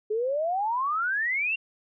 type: exponential sweep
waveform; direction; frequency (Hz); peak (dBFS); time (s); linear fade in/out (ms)
sine; up; 415.3 to 2794; -24; 0.1-1.56; 10
effects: none